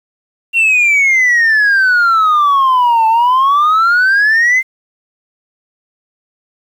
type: exponential two-way sweep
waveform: sine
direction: down then up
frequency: 2761 to 880 to 2100 Hz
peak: -5 dBFS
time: 0.53-4.63 s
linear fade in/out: 50 ms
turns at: 3.07 s
effects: tanh soft clip ceiling -6 dBFS + 7-bit